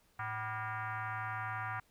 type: tone with frequency modulation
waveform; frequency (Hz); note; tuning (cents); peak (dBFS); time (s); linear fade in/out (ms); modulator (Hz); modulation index
sine; 110; A2; 0; -36; 0.19-1.8; 5; 434; 3.9
effects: pink hiss -70 dBFS RMS until 1.9 s